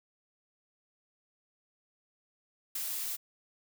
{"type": "noise with ADSR envelope", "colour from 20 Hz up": "blue", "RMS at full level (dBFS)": -34, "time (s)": [2.75, 3.17], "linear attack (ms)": 6, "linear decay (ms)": 20, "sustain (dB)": -2, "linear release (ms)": 21, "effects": []}